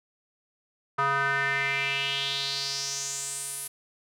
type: tone with band-pass filter sweep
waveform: square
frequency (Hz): 138.6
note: C#3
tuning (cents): 0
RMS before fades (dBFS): -29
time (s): 0.98-3.68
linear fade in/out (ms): 10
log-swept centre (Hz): 1200 to 11000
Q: 4.2
effects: none